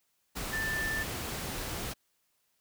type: tone in noise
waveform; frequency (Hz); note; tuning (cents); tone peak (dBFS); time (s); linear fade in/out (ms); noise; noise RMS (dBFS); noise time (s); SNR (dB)
sine; 1771; A6; +11; -31; 0.52-1.04; 20; pink; -37; 0.35-1.94; +3
effects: white hiss -75 dBFS RMS until 2.6 s